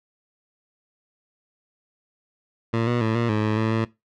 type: tone with pitch steps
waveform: 15% pulse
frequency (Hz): 114.7 / 120.6 / 111.1 / 117.6 / 107.2 / 108 / 110.8 / 112.4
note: A#2 / B2 / A2 / A#2 / A2 / A2 / A2 / A2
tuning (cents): -28 / -41 / +17 / +16 / -45 / -32 / +13 / +37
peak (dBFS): -14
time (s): 2.73-3.85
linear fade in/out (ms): 10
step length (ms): 140
effects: noise-tail reverb RT60 0.2 s tail -19 dB re dry + low-pass 3000 Hz 12 dB/octave